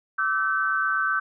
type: tone cluster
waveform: sine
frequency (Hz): 1170 / 1318 / 1534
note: D6 / E6 / G6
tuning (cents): -7 / -1 / -38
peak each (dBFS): -28 / -28 / -23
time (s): 0.18-1.2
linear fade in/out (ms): 10
effects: none